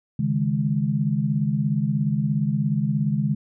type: chord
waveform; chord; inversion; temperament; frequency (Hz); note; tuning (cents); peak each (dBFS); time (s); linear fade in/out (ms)
sine; C# suspended second; none; equal; 138.59 / 155.56 / 207.7; C#3 / D#3 / G#3; 0 / 0 / 0; -24; 0.19-3.35; 5
effects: none